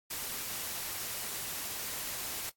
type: noise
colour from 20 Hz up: white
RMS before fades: -38 dBFS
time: 0.1-2.5 s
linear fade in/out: 10 ms
effects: noise-tail reverb RT60 0.1 s tail -17 dB re dry + AAC 64 kbps